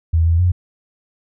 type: tone with pitch steps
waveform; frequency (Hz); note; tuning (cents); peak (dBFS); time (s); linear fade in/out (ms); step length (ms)
sine; 81.8 / 83.4 / 89.5; E2 / E2 / F2; -13 / +21 / +43; -11; 0.13-0.52; 10; 130
effects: none